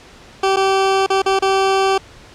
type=tone with dropouts; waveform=20% pulse; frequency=386.5 Hz; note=G4; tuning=24 cents flat; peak=-8 dBFS; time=0.43-1.98 s; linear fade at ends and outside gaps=5 ms; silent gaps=0.562-0.568 / 1.064-1.101 / 1.22-1.26 / 1.391-1.422 s; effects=pink hiss -42 dBFS RMS until 2.34 s + low-pass 6000 Hz 12 dB/octave